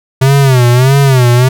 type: tone with vibrato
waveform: square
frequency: 130 Hz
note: C3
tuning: 11 cents flat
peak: -5 dBFS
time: 0.21-1.49 s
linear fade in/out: 10 ms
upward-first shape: sine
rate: 1.6 Hz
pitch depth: 130 cents each way
effects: none